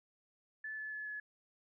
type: tone with pitch steps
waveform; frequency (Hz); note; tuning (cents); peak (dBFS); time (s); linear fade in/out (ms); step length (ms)
sine; 1740 / 1728 / 1716 / 1704.2; A6 / A6 / A6 / G#6; -20 / -32 / -44 / +44; -40; 0.64-1.2; 5; 140
effects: none